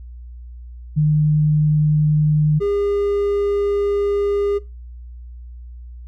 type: tone pair in turn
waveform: sine / triangle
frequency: 151.8 / 405.3 Hz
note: D#3 / G#4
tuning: -42 / -42 cents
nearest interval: octave + perfect fourth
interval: 1700 cents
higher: second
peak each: -12 / -15 dBFS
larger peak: first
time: 0.96-2.6 / 2.6-4.59 s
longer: second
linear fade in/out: 20 ms
effects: noise-tail reverb RT60 0.2 s tail -17 dB re dry + added 60 Hz sine -33 dBFS peak until 6.07 s